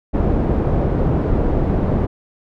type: low-pass noise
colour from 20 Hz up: pink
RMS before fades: -17 dBFS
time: 0.13-2.07 s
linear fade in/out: 20 ms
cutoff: 550 Hz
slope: 12 dB/octave
effects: none

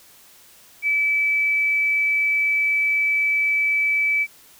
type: tone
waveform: sine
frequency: 2304 Hz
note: D7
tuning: 34 cents flat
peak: -17 dBFS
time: 0.82-4.27 s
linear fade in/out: 50 ms
effects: white hiss -50 dBFS RMS until 4.59 s

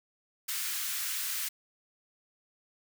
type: high-pass noise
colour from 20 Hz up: white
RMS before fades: -34 dBFS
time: 0.48-1.49 s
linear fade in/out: 10 ms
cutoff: 1300 Hz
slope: 24 dB/octave
effects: none

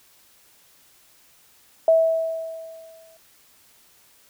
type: tone with exponential decay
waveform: sine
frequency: 651 Hz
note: E5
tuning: 22 cents flat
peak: -11 dBFS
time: 1.88-3.17 s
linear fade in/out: 2 ms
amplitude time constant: 280 ms
effects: white hiss -56 dBFS RMS until 4.29 s

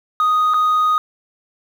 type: tone with dropouts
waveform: sine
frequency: 1244.5 Hz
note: D#6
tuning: in tune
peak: -10 dBFS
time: 0.2-0.98 s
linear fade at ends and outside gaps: 1 ms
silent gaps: 0.537-0.542 s
effects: tanh soft clip ceiling -12 dBFS + 7-bit

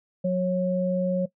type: tone pair together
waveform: sine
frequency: 182.8 / 547.8 Hz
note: F#3 / C#5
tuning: -21 / -21 cents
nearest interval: octave + perfect fifth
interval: 1900 cents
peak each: -24 dBFS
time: 0.24-1.26 s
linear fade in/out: 10 ms
effects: noise-tail reverb RT60 0.1 s tail -19 dB re dry

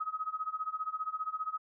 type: tone with tremolo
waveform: sine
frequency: 1268 Hz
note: D#6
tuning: 32 cents sharp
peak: -30 dBFS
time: 0-1.58 s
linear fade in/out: 10 ms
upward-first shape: sine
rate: 15 Hz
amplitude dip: 90%
effects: none

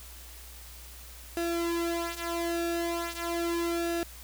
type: tone with flanger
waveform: sawtooth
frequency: 339.4 Hz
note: F4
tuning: 49 cents flat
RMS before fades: -31 dBFS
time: 1.37-4.03 s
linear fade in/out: 0 ms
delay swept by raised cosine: 0.91 to 3.91 ms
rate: 0.39 Hz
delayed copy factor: -0.8
effects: added 60 Hz sine -47 dBFS peak until 4.23 s + white hiss -49 dBFS RMS until 4.23 s

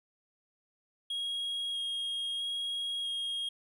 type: tone with vibrato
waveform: triangle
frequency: 3273 Hz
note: G#7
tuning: 26 cents flat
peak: -31 dBFS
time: 1.1-3.49 s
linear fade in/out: 5 ms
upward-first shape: square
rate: 0.77 Hz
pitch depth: 8 cents each way
effects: none

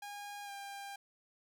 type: tone with pitch glide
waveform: sawtooth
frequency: 816 to 798.7 Hz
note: G#5 to G5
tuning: -31 to +32 cents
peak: -40 dBFS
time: 0.02-0.96 s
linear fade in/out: 5 ms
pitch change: -37 cents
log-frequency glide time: 0.44-0.51 s
effects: none

